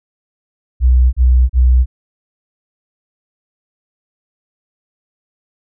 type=tone bursts; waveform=sine; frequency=62.6 Hz; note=B1; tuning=24 cents sharp; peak=-6 dBFS; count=3; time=0.8-1.86 s; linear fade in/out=50 ms; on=330 ms; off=35 ms; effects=none